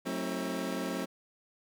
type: chord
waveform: 25% pulse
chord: F# diminished seventh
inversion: none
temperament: just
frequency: 185 / 222 / 266.4 / 319.7 Hz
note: F#3 / A3 / C4 / Eb4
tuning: 0 / +16 / +31 / +47 cents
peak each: -34 / -36 / -33 / -37 dBFS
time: 0.05-1.06 s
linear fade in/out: 20 ms
effects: none